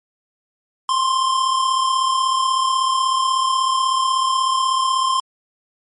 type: tone pair together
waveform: square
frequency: 1046.5 / 1082.8 Hz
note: C6 / C#6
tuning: 0 / -41 cents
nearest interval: minor second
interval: 59 cents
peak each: -17 / -25 dBFS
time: 0.89-5.2 s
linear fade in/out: 2 ms
effects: MP3 48 kbps